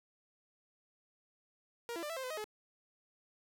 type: tone with pitch steps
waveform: sawtooth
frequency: 471.5 / 337.1 / 595 / 660 / 526 / 508 / 628 / 425.9 Hz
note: A#4 / E4 / D5 / E5 / C5 / B4 / D#5 / G#4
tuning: +20 / +39 / +22 / +2 / +9 / +49 / +16 / +44 cents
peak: -35 dBFS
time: 1.89-2.442 s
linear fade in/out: 0 ms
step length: 69 ms
effects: none